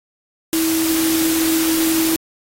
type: tone in noise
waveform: sine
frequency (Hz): 324.2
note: E4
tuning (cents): -29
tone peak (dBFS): -16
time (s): 0.53-2.16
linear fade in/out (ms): 0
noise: white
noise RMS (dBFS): -22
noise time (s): 0.53-2.16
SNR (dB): +3
effects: AAC 48 kbps